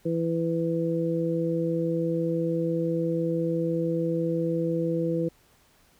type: harmonic tone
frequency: 166 Hz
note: E3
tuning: 12 cents sharp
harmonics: 1 / 2 / 3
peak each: -28 / -28 / -28 dBFS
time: 0.05-5.29 s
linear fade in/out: 10 ms
effects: pink hiss -61 dBFS RMS until 5.99 s